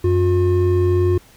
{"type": "tone pair together", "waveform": "triangle", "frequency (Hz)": [92.04, 358.5], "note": ["F#2", "F4"], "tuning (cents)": [-9, 45], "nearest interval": "2 octaves", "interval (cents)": 2354, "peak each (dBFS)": -14, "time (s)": [0.04, 1.18], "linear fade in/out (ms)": 5, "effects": ["pink hiss -49 dBFS RMS until 1.36 s"]}